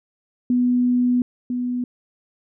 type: tone pair in turn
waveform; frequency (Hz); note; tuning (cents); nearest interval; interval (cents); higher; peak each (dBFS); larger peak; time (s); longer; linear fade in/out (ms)
sine; 246.9 / 246.9; B3 / B3; 0 / 0; unison; 0; neither; -15 / -21; first; 0.5-1.22 / 1.5-1.84; first; 2
effects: none